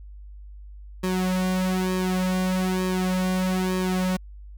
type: tone with flanger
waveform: sawtooth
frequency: 185 Hz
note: F#3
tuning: in tune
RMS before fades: -24 dBFS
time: 1.03-4.17 s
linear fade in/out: 10 ms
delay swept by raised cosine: 1.4 to 3.1 ms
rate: 1.1 Hz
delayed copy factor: -0.9
effects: added 50 Hz sine -39 dBFS peak until 4.57 s